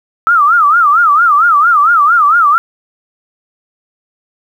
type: tone with vibrato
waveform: sine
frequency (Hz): 1279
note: D#6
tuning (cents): +47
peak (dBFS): -5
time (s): 0.27-2.58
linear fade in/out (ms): 0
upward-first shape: sine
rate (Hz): 4.4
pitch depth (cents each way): 190
effects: 7-bit